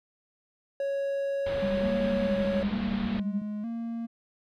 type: tone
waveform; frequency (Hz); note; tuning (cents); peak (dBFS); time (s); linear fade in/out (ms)
triangle; 554.4; C#5; 0; -25; 0.8-2.63; 2
type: low-pass noise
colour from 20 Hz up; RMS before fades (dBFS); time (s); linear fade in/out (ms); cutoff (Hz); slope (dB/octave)
pink; -38; 1.46-3.2; 5; 4100; 48
type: tone with tremolo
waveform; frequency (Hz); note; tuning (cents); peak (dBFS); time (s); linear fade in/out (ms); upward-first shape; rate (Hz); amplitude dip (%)
sine; 197.9; G3; +17; -26; 1.62-3.42; 5; triangle; 10; 60
type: tone with vibrato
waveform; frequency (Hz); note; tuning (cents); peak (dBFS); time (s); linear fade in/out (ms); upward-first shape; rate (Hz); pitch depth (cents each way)
triangle; 220; A3; 0; -29; 1.82-4.07; 20; square; 1.1; 85
effects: none